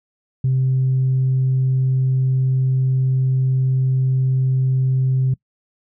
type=tone; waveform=sine; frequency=130.81 Hz; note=C3; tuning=in tune; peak=-13 dBFS; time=0.44-5.34 s; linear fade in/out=5 ms; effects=noise-tail reverb RT60 0.1 s tail -24 dB re dry + tanh soft clip ceiling -11 dBFS